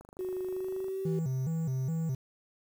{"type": "click train", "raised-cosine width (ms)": 1, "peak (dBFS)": -36, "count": 23, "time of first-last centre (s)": [0.01, 0.883], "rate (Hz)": 25.2}
{"type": "tone with pitch glide", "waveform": "sine", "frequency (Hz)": [370, 384.4], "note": ["F#4", "G4"], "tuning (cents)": [0, -34], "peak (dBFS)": -32, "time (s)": [0.19, 1.19], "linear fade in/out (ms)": 2, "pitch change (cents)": 66, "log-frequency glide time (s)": [0.47, 1.01]}
{"type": "tone with vibrato", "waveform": "triangle", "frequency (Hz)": 145.8, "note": "D3", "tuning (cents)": -12, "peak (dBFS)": -27, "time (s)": [1.05, 2.15], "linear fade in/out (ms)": 5, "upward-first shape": "square", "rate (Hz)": 2.4, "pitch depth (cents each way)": 190}
{"effects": ["9-bit"]}